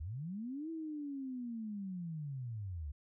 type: linear two-way sweep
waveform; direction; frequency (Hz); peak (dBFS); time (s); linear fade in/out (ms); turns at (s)
sine; up then down; 67.3 to 329.6 to 67.3; -39; 0-2.92; 10; 0.7
effects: none